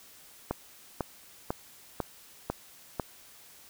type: click train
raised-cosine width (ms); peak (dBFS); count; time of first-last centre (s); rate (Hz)
1; -15; 6; 0.51-2.998; 2.01
effects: white hiss -54 dBFS RMS until 3.69 s